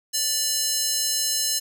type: tone with high-pass filter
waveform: square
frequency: 587.3 Hz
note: D5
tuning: in tune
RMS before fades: -24 dBFS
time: 0.13-1.6 s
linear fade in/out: 20 ms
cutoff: 5400 Hz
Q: 1.4
effects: none